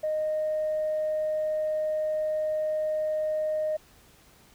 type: tone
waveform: sine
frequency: 618 Hz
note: D#5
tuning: 12 cents flat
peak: -24 dBFS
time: 0.03-3.77 s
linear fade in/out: 10 ms
effects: tanh soft clip ceiling -21 dBFS + pink hiss -57 dBFS RMS until 4.54 s